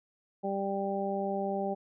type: harmonic tone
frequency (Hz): 196.9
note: G3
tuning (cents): +8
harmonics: 1 / 2 / 3 / 4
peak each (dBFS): -35 / -35 / -35 / -35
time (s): 0.43-1.75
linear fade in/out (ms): 20
effects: none